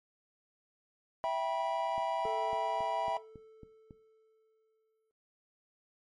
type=chord; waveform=triangle; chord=E minor; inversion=none; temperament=equal with one note detuned; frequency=659.3 / 784 / 971.4 Hz; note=E5 / G5 / B5; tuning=0 / 0 / -29 cents; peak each=-31 / -34 / -33 dBFS; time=1.24-3.17 s; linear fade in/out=0 ms
type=click train; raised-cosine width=3 ms; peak=-36 dBFS; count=8; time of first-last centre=1.98-3.908 s; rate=3.63 Hz
type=tone with exponential decay; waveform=triangle; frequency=440 Hz; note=A4; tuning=in tune; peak=-34 dBFS; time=2.25-5.11 s; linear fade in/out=0 ms; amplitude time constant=620 ms
effects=noise-tail reverb RT60 0.3 s tail -18 dB re dry + MP3 48 kbps